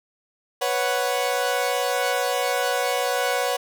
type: chord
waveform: sawtooth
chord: B suspended second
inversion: none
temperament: equal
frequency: 493.9 / 554.4 / 740 Hz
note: B4 / C#5 / F#5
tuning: 0 / 0 / 0 cents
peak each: -22 dBFS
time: 0.61-3.57 s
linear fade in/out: 10 ms
effects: none